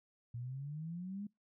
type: exponential sweep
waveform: sine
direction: up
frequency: 116.54 to 210 Hz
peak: -40 dBFS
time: 0.34-1.27 s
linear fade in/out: 5 ms
effects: noise-tail reverb RT60 0.2 s tail -25 dB re dry